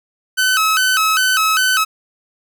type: tone with vibrato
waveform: sawtooth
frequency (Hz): 1396.9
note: F6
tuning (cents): 0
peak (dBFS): -9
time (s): 0.37-1.85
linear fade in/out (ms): 20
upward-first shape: square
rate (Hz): 2.5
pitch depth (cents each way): 140
effects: none